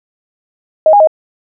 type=tone with pitch steps; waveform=sine; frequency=628 / 819 / 628 Hz; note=D#5 / G#5 / D#5; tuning=+16 / -24 / +16 cents; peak=-3 dBFS; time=0.86-1.073 s; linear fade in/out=2 ms; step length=71 ms; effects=none